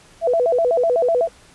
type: tone with vibrato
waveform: sine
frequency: 574 Hz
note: D5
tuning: 40 cents flat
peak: -14 dBFS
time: 0.21-1.29 s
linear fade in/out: 50 ms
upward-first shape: square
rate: 8 Hz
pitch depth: 260 cents each way
effects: pink hiss -49 dBFS RMS until 1.54 s + resampled to 24000 Hz